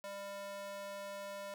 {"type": "tone with high-pass filter", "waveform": "square", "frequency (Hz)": 199.3, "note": "G3", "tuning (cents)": 29, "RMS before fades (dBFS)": -45, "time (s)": [0.04, 1.54], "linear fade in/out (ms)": 0, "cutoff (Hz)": 610, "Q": 1.8, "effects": []}